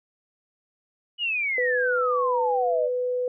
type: exponential sweep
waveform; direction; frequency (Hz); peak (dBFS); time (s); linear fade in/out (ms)
sine; down; 2960 to 572; -23; 1.18-2.9; 50
type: tone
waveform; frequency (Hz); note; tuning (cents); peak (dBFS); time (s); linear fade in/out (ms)
sine; 497.8; B4; +14; -23; 1.58-3.28; 2
effects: none